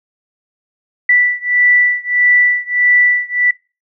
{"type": "beating tone pair", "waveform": "sine", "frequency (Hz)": [1968, 1969.6], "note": ["B6", "B6"], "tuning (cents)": [-7, -5], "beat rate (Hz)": 1.6, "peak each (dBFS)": [-12, -13], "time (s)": [1.09, 3.51], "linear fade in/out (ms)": 5, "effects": ["noise-tail reverb RT60 0.3 s tail -22 dB re dry"]}